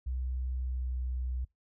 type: tone with pitch glide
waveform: sine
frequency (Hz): 63.5 to 62.81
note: B1 to B1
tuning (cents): +49 to +30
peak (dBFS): -31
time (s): 0.06-1.45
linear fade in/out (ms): 10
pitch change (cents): -19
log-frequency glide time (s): 0.6-0.91
effects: noise-tail reverb RT60 0.2 s tail -25 dB re dry